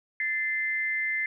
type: tone pair together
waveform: sine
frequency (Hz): 1760 / 2078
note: A6 / C7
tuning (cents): 0 / -12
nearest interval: minor third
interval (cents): 288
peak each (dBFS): -31 / -27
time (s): 0.2-1.26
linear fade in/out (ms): 2
effects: none